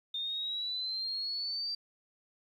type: exponential sweep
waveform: sine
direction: up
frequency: 3624 to 4690 Hz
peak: -33 dBFS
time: 0.14-1.75 s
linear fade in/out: 5 ms
effects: 11-bit